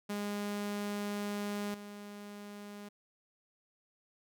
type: tone with level steps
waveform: sawtooth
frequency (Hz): 205.1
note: G#3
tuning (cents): -21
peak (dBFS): -31 / -41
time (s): 0.09-2.89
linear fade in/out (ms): 10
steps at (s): 1.74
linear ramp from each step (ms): 2
effects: none